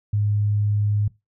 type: tone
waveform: sine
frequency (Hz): 103.83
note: G#2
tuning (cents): 0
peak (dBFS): -18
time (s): 0.13-1.08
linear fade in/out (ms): 5
effects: noise-tail reverb RT60 0.2 s tail -19 dB re dry